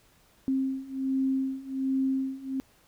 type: beating tone pair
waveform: sine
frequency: 265.3 / 266.6 Hz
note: C4 / C4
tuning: +24 / +33 cents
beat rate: 1.3 Hz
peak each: -30 / -28 dBFS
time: 0.48-2.6 s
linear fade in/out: 0 ms
effects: pink hiss -62 dBFS RMS until 2.87 s